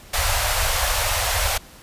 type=band-stop noise; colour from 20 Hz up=pink; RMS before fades=-21 dBFS; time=0.13-1.58 s; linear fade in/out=10 ms; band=100 to 530 Hz; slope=48 dB/octave; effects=pink hiss -45 dBFS RMS until 1.82 s + resampled to 32000 Hz